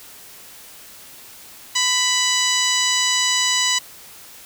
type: harmonic tone with a mistuned harmonic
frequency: 990 Hz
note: B5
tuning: 4 cents sharp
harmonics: 1 / 2 / 3 / 4 / 5 / 6 / 7 / 8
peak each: -27 / -24 / -23 / -23 / -26 / -25 / -26 / -27 dBFS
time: 1.75-3.79 s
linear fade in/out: 10 ms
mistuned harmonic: 1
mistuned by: +37 cents
effects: white hiss -42 dBFS RMS until 4.45 s